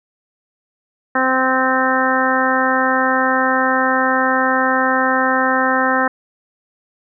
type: harmonic tone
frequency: 260 Hz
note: C4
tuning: 11 cents flat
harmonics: 1 / 2 / 3 / 4 / 5 / 6 / 7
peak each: -21 / -21 / -21 / -21 / -21 / -21 / -21 dBFS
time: 1.15-6.08 s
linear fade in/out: 5 ms
effects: none